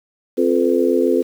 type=harmonic tone with a mistuned harmonic; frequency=87.31 Hz; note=F2; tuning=in tune; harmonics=3 / 4 / 5 / 6; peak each=-19 / -18 / -18 / -20 dBFS; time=0.37-1.23 s; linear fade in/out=20 ms; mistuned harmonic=6; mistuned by=-72 cents; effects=7-bit